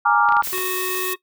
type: chord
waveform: sine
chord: Bb dominant seventh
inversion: third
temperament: equal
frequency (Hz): 830.6 / 932.3 / 1174.7 / 1396.9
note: Ab5 / Bb5 / D6 / F6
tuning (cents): 0 / 0 / 0 / 0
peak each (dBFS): -19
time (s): 0.05-0.42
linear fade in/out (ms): 10
type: clicks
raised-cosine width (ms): 0.3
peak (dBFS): -16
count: 7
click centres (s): 0.289 / 0.323 / 0.368 / 0.424 / 0.473 / 0.531 / 0.581
type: noise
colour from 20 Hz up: blue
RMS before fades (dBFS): -27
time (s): 0.43-1.14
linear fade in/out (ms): 10
type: harmonic tone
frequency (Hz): 370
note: F#4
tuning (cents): 0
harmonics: 1 / 3 / 5 / 7 / 9 / 10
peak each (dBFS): -26 / -30 / -32 / -33 / -40 / -37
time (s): 0.52-1.16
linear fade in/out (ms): 20
effects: noise-tail reverb RT60 0.1 s tail -18 dB re dry